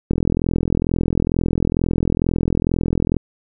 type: click train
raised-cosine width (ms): 3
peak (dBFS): -5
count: 130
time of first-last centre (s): 0.11-3.167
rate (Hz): 42.2
effects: none